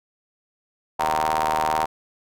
sawtooth ring-modulated tone, 78 Hz, D#2, 5 cents sharp, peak -13 dBFS, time 0.99-1.86 s, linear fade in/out 10 ms, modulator 848 Hz, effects none

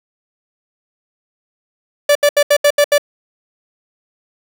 45% pulse tone bursts, 581 Hz, D5, 19 cents flat, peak -8 dBFS, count 7, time 2.09-2.981 s, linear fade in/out 5 ms, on 63 ms, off 75 ms, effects none

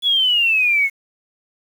sine exponential sweep, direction down, 3432 to 2162 Hz, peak -13 dBFS, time 0.02-0.9 s, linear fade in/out 50 ms, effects 7-bit

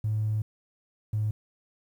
triangle tone pair in turn, 107.7 / 107.02 Hz, A2 / A2, -37 / -48 cents, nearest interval unison, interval 11 cents, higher first, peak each -21 dBFS, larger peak neither, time 0.04-0.42 / 1.13-1.31 s, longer first, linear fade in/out 5 ms, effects tanh soft clip ceiling -22 dBFS + 10-bit

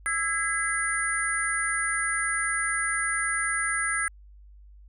sine tone cluster, 1316 / 1645 / 2024 / 9220 Hz, E6 / G#6 / B6 / D9, -3 / -17 / +42 / -33 cents, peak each -32 / -28 / -31 / -30 dBFS, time 0.06-4.08 s, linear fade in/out 0 ms, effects added 50 Hz sine -47 dBFS peak until 4.88 s

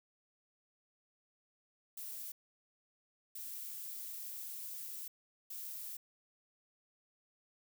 violet noise bursts at uneven times, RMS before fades -45 dBFS, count 3, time 1.97-2.32 / 3.35-5.08 / 5.5-5.97 s, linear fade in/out 5 ms, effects none

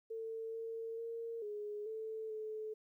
sine tone with pitch steps, 449.1 / 453.4 / 460.2 / 417.1 / 440.5 / 433.1 Hz, A4 / A#4 / A#4 / G#4 / A4 / A4, +35 / -48 / -22 / +7 / +2 / -27 cents, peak -40 dBFS, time 0.1-2.74 s, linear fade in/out 10 ms, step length 440 ms, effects 13-bit

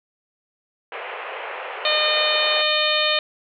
pink band-pass noise, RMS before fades -32 dBFS, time 0.92-2.62 s, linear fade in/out 2 ms, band 440 to 2900 Hz, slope 48 dB/octave
harmonic tone, 609 Hz, D#5, 37 cents flat, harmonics 1 / 2 / 3 / 4 / 5 / 6 / 7, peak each -24 / -27 / -27 / -25 / -24 / -24 / -27 dBFS, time 1.85-3.19 s, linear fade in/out 2 ms
effects none

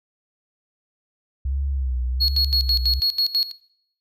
sine tone with vibrato, 65.41 Hz, C2, in tune, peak -21 dBFS, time 1.45-3 s, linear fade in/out 5 ms, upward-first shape sine, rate 1.3 Hz, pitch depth 100 cents each way
triangle tone with tremolo, 4328 Hz, C#8, 42 cents flat, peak -15 dBFS, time 2.2-3.52 s, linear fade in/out 20 ms, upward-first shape square, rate 6.1 Hz, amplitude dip 80%
effects noise-tail reverb RT60 0.7 s tail -22 dB re dry

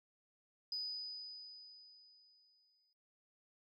sine tone with exponential decay, 4978 Hz, D#8, in tune, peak -36 dBFS, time 0.72-2.93 s, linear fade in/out 2 ms, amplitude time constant 480 ms, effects noise-tail reverb RT60 0.2 s tail -22 dB re dry + tanh soft clip ceiling -32 dBFS

